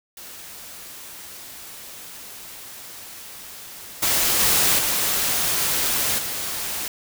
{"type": "noise with level steps", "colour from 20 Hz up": "white", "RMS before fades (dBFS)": [-39, -20, -18, -22, -28], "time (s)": [0.17, 6.88], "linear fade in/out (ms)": 2, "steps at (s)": [4.02, 4.39, 4.78, 6.18], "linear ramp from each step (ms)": 10, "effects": []}